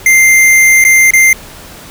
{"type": "tone with dropouts", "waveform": "square", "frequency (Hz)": 2093, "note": "C7", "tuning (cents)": 0, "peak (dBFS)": -4, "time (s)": [0.06, 1.33], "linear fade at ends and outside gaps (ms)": 2, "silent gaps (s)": [[0.841, 0.849], [1.107, 1.135]], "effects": ["pink hiss -32 dBFS RMS until 1.9 s"]}